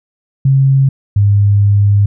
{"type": "tone pair in turn", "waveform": "sine", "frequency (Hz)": [135.5, 101.51], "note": ["C#3", "G#2"], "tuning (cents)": [-39, -39], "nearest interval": "perfect fourth", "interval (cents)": 500, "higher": "first", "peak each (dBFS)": -6, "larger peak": "neither", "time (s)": [[0.45, 0.89], [1.16, 2.06]], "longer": "second", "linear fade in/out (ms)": 5, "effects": []}